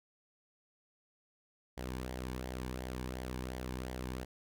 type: tone with flanger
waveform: sawtooth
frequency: 63.2 Hz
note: B1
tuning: 41 cents sharp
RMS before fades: -41 dBFS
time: 1.77-4.25 s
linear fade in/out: 10 ms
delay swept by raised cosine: 0.75 to 1.57 ms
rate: 2.8 Hz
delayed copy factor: -0.5
effects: none